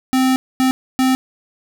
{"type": "tone bursts at uneven times", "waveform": "square", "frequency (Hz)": 260, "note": "C4", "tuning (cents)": -11, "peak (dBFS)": -13, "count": 3, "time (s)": [[0.13, 0.36], [0.6, 0.71], [0.99, 1.15]], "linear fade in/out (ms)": 0, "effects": []}